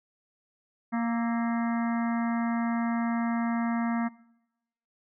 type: harmonic tone with a mistuned harmonic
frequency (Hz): 232.8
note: A#3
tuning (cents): -2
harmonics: 1 / 3 / 4 / 5 / 6 / 7 / 8 / 9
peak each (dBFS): -26 / -36 / -38 / -40 / -42 / -43 / -44 / -45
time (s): 0.92-4.09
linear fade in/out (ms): 20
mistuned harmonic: 6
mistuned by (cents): -92
effects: noise-tail reverb RT60 0.9 s tail -22 dB re dry